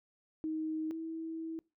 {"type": "tone pair in turn", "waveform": "sine", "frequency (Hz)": [314.6, 324.4], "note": ["D#4", "E4"], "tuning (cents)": [19, -28], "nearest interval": "minor second", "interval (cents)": 53, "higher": "second", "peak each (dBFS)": [-33, -37], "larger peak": "first", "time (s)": [[0.44, 0.91], [0.91, 1.59]], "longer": "second", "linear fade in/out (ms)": 0, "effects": ["noise-tail reverb RT60 0.3 s tail -25 dB re dry"]}